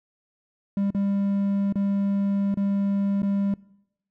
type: tone with dropouts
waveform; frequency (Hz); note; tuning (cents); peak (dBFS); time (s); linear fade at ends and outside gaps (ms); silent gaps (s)
triangle; 199; G3; +26; -19; 0.77-3.54; 2; 0.905-0.947 / 1.725-1.756 / 2.543-2.572 / 3.22-3.23
effects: noise-tail reverb RT60 0.8 s tail -22 dB re dry